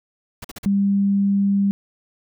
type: noise bursts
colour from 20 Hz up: pink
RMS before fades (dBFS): -34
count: 4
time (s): 0.42-0.655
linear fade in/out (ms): 5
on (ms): 25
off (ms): 45
type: tone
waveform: sine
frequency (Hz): 198.9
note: G3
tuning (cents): +25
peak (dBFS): -15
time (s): 0.66-1.71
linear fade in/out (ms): 0
effects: none